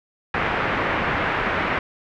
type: low-pass noise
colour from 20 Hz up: white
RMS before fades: -23 dBFS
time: 0.34-1.79 s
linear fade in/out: 2 ms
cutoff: 2100 Hz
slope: 24 dB/octave
effects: none